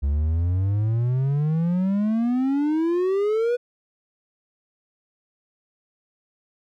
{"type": "exponential sweep", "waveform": "triangle", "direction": "up", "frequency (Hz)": [68.3, 493.9], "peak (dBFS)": -17, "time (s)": [0.02, 3.57], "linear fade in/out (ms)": 20, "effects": []}